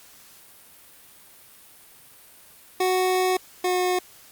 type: tone pair in turn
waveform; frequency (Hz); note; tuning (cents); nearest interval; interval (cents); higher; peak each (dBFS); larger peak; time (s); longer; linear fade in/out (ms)
25% pulse; 370 / 363.4; F#4 / F#4; 0 / -31; unison; 31; first; -16 / -17; first; 2.8-3.37 / 3.64-3.99; first; 5
effects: white hiss -50 dBFS RMS until 4.31 s + Opus 48 kbps